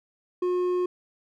sine tone with hard clipping, 360 Hz, F#4, 47 cents flat, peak -24 dBFS, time 0.42-0.86 s, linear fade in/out 5 ms, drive 5 dB, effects none

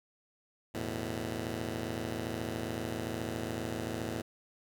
10% pulse chord, E suspended fourth, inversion none, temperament just, 82.41 / 109.88 / 123.61 Hz, E2 / A2 / B2, 0 / -2 / +2 cents, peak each -33 / -30 / -34 dBFS, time 0.74-4.22 s, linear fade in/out 10 ms, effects none

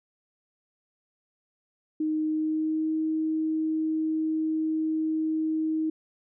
sine tone with pitch glide, 310.6 to 315.5 Hz, D#4 to D#4, -3 to +24 cents, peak -24 dBFS, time 2-5.9 s, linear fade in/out 5 ms, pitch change +27 cents, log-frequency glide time 2.26-2.93 s, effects none

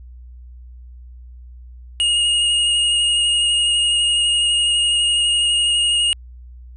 square tone with vibrato, 2860 Hz, F7, 41 cents sharp, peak -15 dBFS, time 2-6.13 s, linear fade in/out 0 ms, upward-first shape sine, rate 12 Hz, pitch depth 13 cents each way, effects added 61 Hz sine -36 dBFS peak until 6.76 s + resampled to 24000 Hz

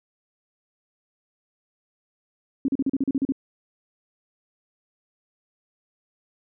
sine tone bursts, 271.1 Hz, C#4, 38 cents flat, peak -19 dBFS, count 10, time 2.65-3.322 s, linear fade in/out 2 ms, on 33 ms, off 38 ms, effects none

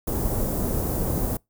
pink band-stop noise, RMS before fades -25 dBFS, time 0.07-1.37 s, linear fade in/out 5 ms, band 600 to 14000 Hz, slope 12 dB/octave, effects noise-tail reverb RT60 0.2 s tail -26 dB re dry

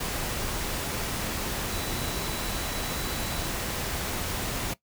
sine tone in noise, 3951 Hz, B7, in tune, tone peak -42 dBFS, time 1.71-3.48 s, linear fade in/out 10 ms, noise pink, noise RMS -31 dBFS, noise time 0-4.74 s, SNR -14 dB, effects noise-tail reverb RT60 0.1 s tail -18 dB re dry

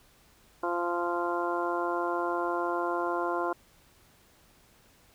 harmonic tone, 173.6 Hz, F3, 10 cents flat, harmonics 2 / 3 / 4 / 5 / 6 / 7 / 8, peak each -32 / -36 / -34 / -38 / -33 / -46 / -37 dBFS, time 0.63-3.53 s, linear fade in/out 5 ms, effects pink hiss -61 dBFS RMS until 5.14 s

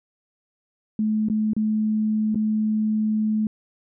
sine tone with dropouts, 215.6 Hz, A3, 35 cents flat, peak -19 dBFS, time 0.99-3.47 s, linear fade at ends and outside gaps 2 ms, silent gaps 1.286-1.299 / 1.534-1.565 / 2.346-2.356 s, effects none

